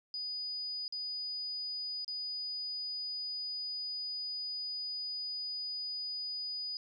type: tone with dropouts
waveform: sine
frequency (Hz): 4950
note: D#8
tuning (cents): -10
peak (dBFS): -36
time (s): 0.14-6.77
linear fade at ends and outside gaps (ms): 1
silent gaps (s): 0.88-0.924 / 2.046-2.079
effects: 12-bit